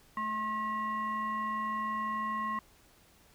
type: tone with frequency modulation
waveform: sine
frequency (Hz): 1074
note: C6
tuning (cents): +45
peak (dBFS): -31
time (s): 0.17-2.59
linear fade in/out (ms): 2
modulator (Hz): 857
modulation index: 0.69
effects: pink hiss -62 dBFS RMS until 3.34 s